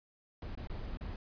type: noise with dropouts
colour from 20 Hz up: brown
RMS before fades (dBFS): -41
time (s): 0.42-1.16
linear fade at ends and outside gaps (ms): 2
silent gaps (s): 0.552-0.574 / 0.673-0.697 / 0.972-1.009
effects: resampled to 11025 Hz